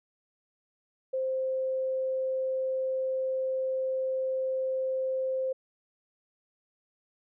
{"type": "tone", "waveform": "sine", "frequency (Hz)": 523.3, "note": "C5", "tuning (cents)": 0, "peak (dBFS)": -27, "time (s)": [1.13, 5.53], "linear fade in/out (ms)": 10, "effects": []}